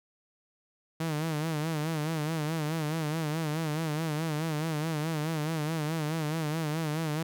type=tone with vibrato; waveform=sawtooth; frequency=156.4 Hz; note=D#3; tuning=9 cents sharp; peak=-25 dBFS; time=1-7.23 s; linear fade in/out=5 ms; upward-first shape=sine; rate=4.7 Hz; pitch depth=92 cents each way; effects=none